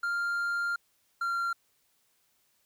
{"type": "tone pair in turn", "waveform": "triangle", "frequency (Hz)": [1396.9, 1380.1], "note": ["F6", "F6"], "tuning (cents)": [0, -21], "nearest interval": "unison", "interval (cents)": 21, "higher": "first", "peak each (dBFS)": -26, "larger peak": "neither", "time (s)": [[0.03, 0.76], [1.21, 1.53]], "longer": "first", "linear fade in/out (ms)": 5, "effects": ["white hiss -71 dBFS RMS until 2.65 s"]}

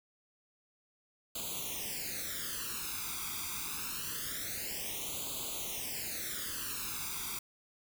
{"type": "noise with flanger", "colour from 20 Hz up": "white", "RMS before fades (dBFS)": -39, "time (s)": [1.35, 7.39], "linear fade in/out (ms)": 5, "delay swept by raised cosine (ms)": [0.27, 0.85], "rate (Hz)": 0.25, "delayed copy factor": 0.95, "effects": []}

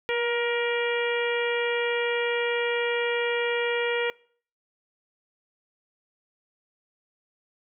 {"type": "harmonic tone with a mistuned harmonic", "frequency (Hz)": 472.2, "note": "A#4", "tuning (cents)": 22, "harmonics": [1, 2, 3, 4, 5, 6, 7], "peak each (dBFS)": [-26, -34, -35, -32, -32, -37, -39], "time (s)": [0.09, 4.1], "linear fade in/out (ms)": 0, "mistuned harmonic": 1, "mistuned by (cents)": 18, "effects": ["noise-tail reverb RT60 0.5 s tail -24 dB re dry"]}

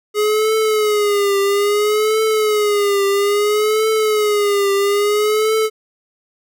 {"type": "tone with vibrato", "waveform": "square", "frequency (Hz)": 417.3, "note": "G#4", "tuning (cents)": 8, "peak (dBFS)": -14, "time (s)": [0.14, 5.7], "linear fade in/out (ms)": 50, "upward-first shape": "triangle", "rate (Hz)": 0.6, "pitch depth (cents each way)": 94, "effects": []}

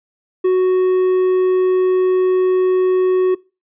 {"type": "tone", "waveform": "triangle", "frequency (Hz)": 370, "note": "F#4", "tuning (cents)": 0, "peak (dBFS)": -9, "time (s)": [0.44, 3.35], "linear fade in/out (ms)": 10, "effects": ["noise-tail reverb RT60 0.3 s tail -23 dB re dry", "resampled to 8000 Hz"]}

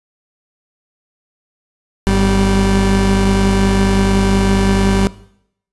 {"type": "tone pair together", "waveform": "30% pulse", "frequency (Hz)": [50.02, 194.4], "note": ["G1", "G3"], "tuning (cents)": [36, -14], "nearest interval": "2 octaves", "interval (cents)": 2350, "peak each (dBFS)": -11, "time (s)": [2.07, 5.07], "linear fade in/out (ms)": 0, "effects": ["noise-tail reverb RT60 0.7 s tail -19 dB re dry", "resampled to 24000 Hz"]}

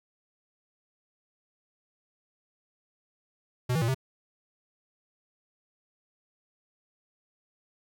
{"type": "tone with pitch steps", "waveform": "square", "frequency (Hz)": [124.6, 162.7, 115.2, 132], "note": ["B2", "E3", "A#2", "C3"], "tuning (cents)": [16, -22, -20, 16], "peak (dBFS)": -25, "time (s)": [3.69, 3.946], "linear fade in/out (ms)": 10, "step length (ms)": 64, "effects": ["11-bit"]}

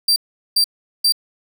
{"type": "tone bursts", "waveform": "40% pulse", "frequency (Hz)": 4699, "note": "D8", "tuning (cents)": 0, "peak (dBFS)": -11, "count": 3, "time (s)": [0.08, 1.123], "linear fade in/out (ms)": 5, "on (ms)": 81, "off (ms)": 400, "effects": []}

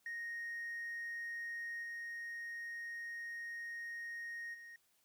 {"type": "tone with level steps", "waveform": "triangle", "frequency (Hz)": 1864.7, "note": "A#6", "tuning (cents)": 0, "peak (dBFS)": [-38, -40, -49], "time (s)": [0.06, 4.76], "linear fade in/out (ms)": 2, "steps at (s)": [1.82, 4.53], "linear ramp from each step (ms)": 20, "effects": ["tanh soft clip ceiling -36 dBFS", "white hiss -75 dBFS RMS until 5.04 s"]}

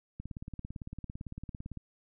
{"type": "click train", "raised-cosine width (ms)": 5, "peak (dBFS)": -28, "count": 29, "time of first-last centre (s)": [0.2, 1.773], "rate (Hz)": 17.8, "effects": []}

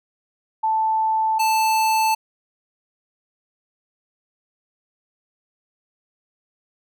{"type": "tone pair in turn", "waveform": ["sine", "square"], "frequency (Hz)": [880, 880], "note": ["A5", "A5"], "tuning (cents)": [0, 0], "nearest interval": "unison", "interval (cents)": 0, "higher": "neither", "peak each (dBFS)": -17, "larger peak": "neither", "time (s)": [[0.63, 1.39], [1.39, 2.15]], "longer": "neither", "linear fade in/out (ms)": 10, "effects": []}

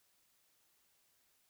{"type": "silence", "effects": ["white hiss -74 dBFS RMS until 1.49 s"]}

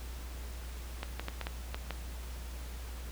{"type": "clicks", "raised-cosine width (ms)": 0.3, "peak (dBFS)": -20, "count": 7, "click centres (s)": [1.031, 1.196, 1.284, 1.413, 1.469, 1.745, 1.907], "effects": ["added 60 Hz sine -40 dBFS peak until 3.11 s", "pink hiss -50 dBFS RMS until 3.11 s"]}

